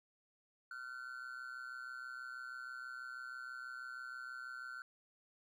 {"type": "ring-modulated tone", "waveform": "triangle", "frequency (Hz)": 1449, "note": "F#6", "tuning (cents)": -37, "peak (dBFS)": -40, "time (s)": [0.71, 4.82], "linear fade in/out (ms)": 2, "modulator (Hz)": 63.1, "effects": []}